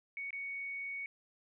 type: tone with dropouts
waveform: sine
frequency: 2229 Hz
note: C#7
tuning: 9 cents sharp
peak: -38 dBFS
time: 0.17-1.06 s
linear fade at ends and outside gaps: 1 ms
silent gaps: 0.306-0.329 s
effects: none